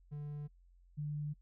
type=tone pair in turn; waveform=triangle / sine; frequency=147 / 148.19 Hz; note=D3 / D3; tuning=+2 / +16 cents; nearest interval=unison; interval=14 cents; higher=second; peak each=-38 / -36 dBFS; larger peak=second; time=0.11-0.48 / 0.97-1.34 s; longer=neither; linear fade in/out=20 ms; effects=noise-tail reverb RT60 0.1 s tail -25 dB re dry + added 44 Hz sine -61 dBFS peak until 1.41 s